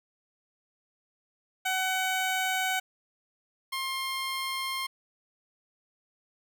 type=tone pair in turn; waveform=15% pulse; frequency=752 / 1063.5 Hz; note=F#5 / C6; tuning=+28 / +28 cents; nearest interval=tritone; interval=600 cents; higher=second; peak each=-20 / -24 dBFS; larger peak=first; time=1.65-2.8 / 3.72-4.87 s; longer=neither; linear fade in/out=10 ms; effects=none